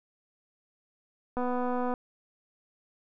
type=click train; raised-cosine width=1 ms; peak=-19 dBFS; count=142; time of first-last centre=1.37-1.939 s; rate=248 Hz; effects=none